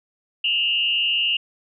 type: tone with frequency modulation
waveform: sine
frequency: 2824 Hz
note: F7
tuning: 19 cents sharp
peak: -18 dBFS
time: 0.44-1.37 s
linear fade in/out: 5 ms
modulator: 174 Hz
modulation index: 0.75
effects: none